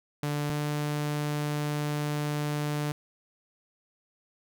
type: tone pair in turn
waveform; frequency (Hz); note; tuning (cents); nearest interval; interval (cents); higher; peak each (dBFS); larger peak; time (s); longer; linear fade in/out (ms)
sawtooth; 146.83 / 148.19; D3 / D3; 0 / +16; unison; 16; second; -24; neither; 0.23-0.5 / 0.5-2.92; second; 2
effects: none